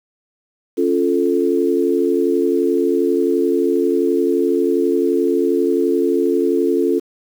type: chord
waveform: sine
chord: Db augmented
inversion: none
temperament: equal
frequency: 277.2 / 349.2 / 440 Hz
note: Db4 / F4 / A4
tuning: 0 / 0 / 0 cents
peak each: -19 / -17 / -18 dBFS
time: 0.77-7 s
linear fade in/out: 20 ms
effects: 7-bit